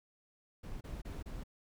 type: noise bursts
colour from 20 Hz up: brown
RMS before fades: -43 dBFS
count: 4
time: 0.63-1.437 s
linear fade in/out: 10 ms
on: 180 ms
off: 29 ms
effects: none